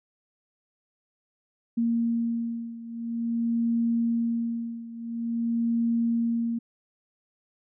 sine beating tone pair, 232.1 / 232.58 Hz, A#3 / A#3, -7 / -4 cents, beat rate 0.48 Hz, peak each -26 / -29 dBFS, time 1.77-6.59 s, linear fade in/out 10 ms, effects none

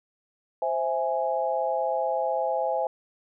sine chord, C augmented, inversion none, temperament equal, 523.3 / 659.3 / 830.6 Hz, C5 / E5 / G#5, 0 / 0 / 0 cents, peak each -28 dBFS, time 0.62-2.87 s, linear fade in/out 2 ms, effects none

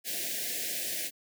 white band-stop noise, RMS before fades -34 dBFS, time 0.04-1.11 s, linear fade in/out 50 ms, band 730 to 1600 Hz, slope 96 dB/octave, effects high-pass 200 Hz 12 dB/octave

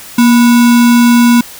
sine tone with sample-and-hold, 237.3 Hz, A#3, 31 cents sharp, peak -3 dBFS, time 0.18-1.41 s, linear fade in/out 5 ms, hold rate 1225 Hz, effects white hiss -31 dBFS RMS until 1.59 s

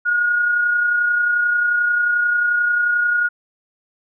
sine tone with amplitude modulation, 1440 Hz, F#6, 47 cents flat, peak -13 dBFS, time 0.05-3.29 s, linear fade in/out 20 ms, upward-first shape sine, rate 31.3 Hz, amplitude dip 35%, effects none

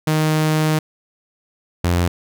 sawtooth tone pair in turn, 155.5 / 87.3 Hz, D#3 / F2, -1 / 0 cents, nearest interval minor seventh, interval 999 cents, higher first, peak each -11 dBFS, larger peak neither, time 0.07-0.79 / 1.84-2.08 s, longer first, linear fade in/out 5 ms, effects none

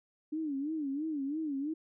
sine tone with vibrato, 294.5 Hz, D4, 5 cents sharp, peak -32 dBFS, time 0.32-1.74 s, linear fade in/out 10 ms, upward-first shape sine, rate 3 Hz, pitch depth 150 cents each way, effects none

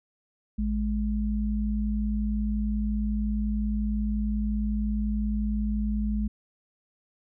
sine tone pair together, 55.62 / 210 Hz, A1 / G#3, +19 / +19 cents, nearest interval octave + major seventh, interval 2300 cents, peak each -27 dBFS, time 0.58-6.28 s, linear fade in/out 10 ms, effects none

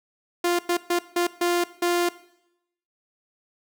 sawtooth tone bursts at uneven times, 349.2 Hz, F4, in tune, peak -16 dBFS, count 6, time 0.44-0.59 / 0.69-0.77 / 0.9-0.99 / 1.16-1.27 / 1.41-1.64 / 1.82-2.09 s, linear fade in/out 5 ms, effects noise-tail reverb RT60 0.8 s tail -18 dB re dry

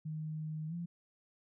sine tone with pitch glide, 155.56 to 171.61 Hz, D#3 to F3, 0 to -30 cents, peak -37 dBFS, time 0.05-0.86 s, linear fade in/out 10 ms, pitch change +170 cents, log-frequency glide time 0.68-0.74 s, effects none

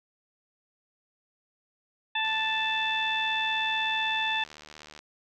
harmonic tone, 880 Hz, A5, in tune, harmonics 1 / 2 / 3 / 4, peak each -31 / -31 / -31 / -31 dBFS, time 2.15-4.44 s, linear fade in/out 5 ms
click train, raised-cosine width 0.2 ms, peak -28 dBFS, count 209, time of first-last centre 2.25-4.99 s, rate 75.9 Hz
effects none

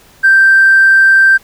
triangle tone with tanh clipping, 1568 Hz, G6, in tune, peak -3 dBFS, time 0.23-1.38 s, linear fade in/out 20 ms, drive 1 dB, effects pink hiss -44 dBFS RMS until 1.43 s

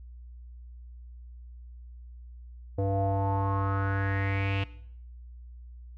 square tone with low-pass filter sweep, 98 Hz, G2, in tune, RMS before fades -28 dBFS, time 2.78-4.64 s, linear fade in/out 5 ms, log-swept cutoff 560 to 2800 Hz, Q 5.5, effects noise-tail reverb RT60 0.6 s tail -17 dB re dry + added 60 Hz sine -43 dBFS peak until 5.97 s

